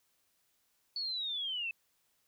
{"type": "linear sweep", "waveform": "sine", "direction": "down", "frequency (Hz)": [4472, 2600], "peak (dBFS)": -34, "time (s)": [0.96, 1.71], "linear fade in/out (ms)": 2, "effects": ["white hiss -75 dBFS RMS until 2.27 s"]}